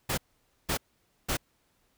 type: noise bursts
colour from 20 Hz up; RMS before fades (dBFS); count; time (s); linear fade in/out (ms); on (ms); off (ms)
pink; -29; 3; 0.09-1.371; 10; 87; 510
effects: pink hiss -71 dBFS RMS until 1.97 s